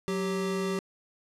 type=tone pair together; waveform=square; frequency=185 / 390 Hz; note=F#3 / G4; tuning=0 / -9 cents; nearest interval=octave + minor second; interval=1291 cents; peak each=-32 / -31 dBFS; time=0.08-0.79 s; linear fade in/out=0 ms; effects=low-pass 10000 Hz 12 dB/octave

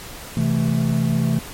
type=chord; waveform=triangle; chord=A minor; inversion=first; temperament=equal; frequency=130.81 / 164.81 / 220 Hz; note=C3 / E3 / A3; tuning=0 / 0 / 0 cents; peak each=-19 dBFS; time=0.37-1.39 s; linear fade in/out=2 ms; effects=pink hiss -36 dBFS RMS until 1.53 s + MP3 64 kbps

